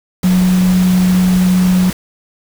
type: tone in noise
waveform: sine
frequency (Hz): 183.1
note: F#3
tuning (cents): -18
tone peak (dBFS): -8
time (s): 0.24-1.9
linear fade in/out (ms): 2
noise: pink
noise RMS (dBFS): -24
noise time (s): 0.23-1.93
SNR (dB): +13
effects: none